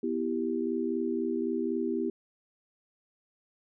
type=chord; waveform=sine; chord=E minor; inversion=second; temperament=equal with one note detuned; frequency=246.9 / 328.1 / 392 Hz; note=B3 / E4 / G4; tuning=0 / -8 / 0 cents; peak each=-32 dBFS; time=0.03-2.1 s; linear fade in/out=5 ms; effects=none